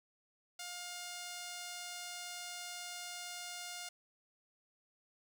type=tone; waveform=5% pulse; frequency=709 Hz; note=F5; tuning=26 cents sharp; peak=-32 dBFS; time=0.59-3.89 s; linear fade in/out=5 ms; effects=none